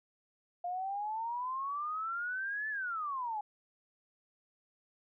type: exponential two-way sweep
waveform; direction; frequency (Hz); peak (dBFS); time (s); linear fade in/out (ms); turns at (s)
sine; up then down; 698.5 to 1760 to 817; -34; 0.64-3.41; 5; 2.69
effects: none